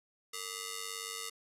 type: ring-modulated tone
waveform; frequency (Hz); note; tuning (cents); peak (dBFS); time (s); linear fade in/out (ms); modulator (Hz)
5% pulse; 814; G#5; -35; -24; 0.33-1.3; 10; 358
effects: resampled to 32000 Hz + 10-bit